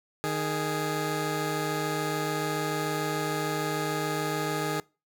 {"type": "tone pair together", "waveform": "15% pulse", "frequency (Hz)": [154.1, 415.5], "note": ["D#3", "G#4"], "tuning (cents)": [-16, 1], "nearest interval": "octave + perfect fourth", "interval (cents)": 1717, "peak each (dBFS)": -24, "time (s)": [0.24, 4.8], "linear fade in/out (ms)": 0, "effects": ["noise-tail reverb RT60 0.3 s tail -24 dB re dry"]}